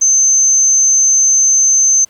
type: tone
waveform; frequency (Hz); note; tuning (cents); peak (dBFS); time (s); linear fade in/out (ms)
sine; 6230; G8; -12; -7; 0.01-2.05; 10
effects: pink hiss -51 dBFS RMS until 2.09 s